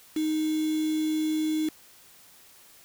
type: tone with quantisation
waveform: sine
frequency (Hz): 311.1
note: D#4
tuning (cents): 0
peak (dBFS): -24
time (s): 0.16-1.69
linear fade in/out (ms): 5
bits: 6
effects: white hiss -54 dBFS RMS until 2.84 s